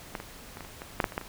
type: clicks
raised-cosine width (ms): 0.5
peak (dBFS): -17 / -24 / -26 / -24 / -30 / -24 / -9 / -10 / -25 / -14 / -25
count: 11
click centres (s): 0.152 / 0.201 / 0.571 / 0.607 / 0.649 / 0.819 / 1.002 / 1.042 / 1.122 / 1.179 / 1.213
effects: pink hiss -47 dBFS RMS until 1.28 s